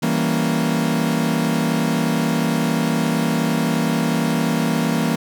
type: chord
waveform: 40% pulse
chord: E diminished seventh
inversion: none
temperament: equal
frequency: 164.81 / 196 / 233.1 / 277.2 Hz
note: E3 / G3 / Bb3 / Db4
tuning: 0 / 0 / 0 / 0 cents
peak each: -21 / -25 / -20 / -25 dBFS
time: 0.02-5.16 s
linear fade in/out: 10 ms
effects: none